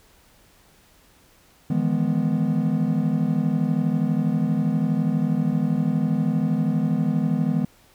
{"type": "chord", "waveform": "triangle", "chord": "E major seventh", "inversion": "third", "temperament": "equal with one note detuned", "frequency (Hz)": [155.56, 167.99, 207.7, 246.9], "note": ["D#3", "E3", "G#3", "B3"], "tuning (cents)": [0, 33, 0, 0], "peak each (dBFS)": -23, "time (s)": [1.7, 7.65], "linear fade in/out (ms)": 5, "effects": ["pink hiss -56 dBFS RMS until 7.94 s"]}